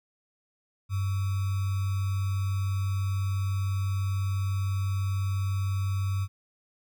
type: tone with sample-and-hold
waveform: sine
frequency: 97 Hz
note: G2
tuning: 18 cents flat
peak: -25 dBFS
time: 0.89-6.28 s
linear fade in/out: 50 ms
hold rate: 1225 Hz
effects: none

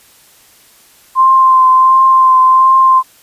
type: tone with vibrato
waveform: sine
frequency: 1045 Hz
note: C6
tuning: 2 cents flat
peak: -4 dBFS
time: 1.15-3.03 s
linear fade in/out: 50 ms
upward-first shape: triangle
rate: 1.4 Hz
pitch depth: 20 cents each way
effects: white hiss -45 dBFS RMS until 3.22 s + resampled to 32000 Hz

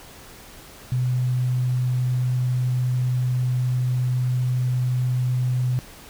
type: tone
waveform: sine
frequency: 125.8 Hz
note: B2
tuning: 32 cents sharp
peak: -19 dBFS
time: 0.92-5.79 s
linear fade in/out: 0 ms
effects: pink hiss -44 dBFS RMS until 6.09 s

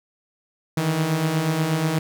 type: beating tone pair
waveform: sawtooth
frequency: 152.1 / 160.4 Hz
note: D#3 / E3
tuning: -39 / -47 cents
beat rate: 8.3 Hz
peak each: -23 / -17 dBFS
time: 0.77-1.99 s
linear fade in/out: 5 ms
effects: none

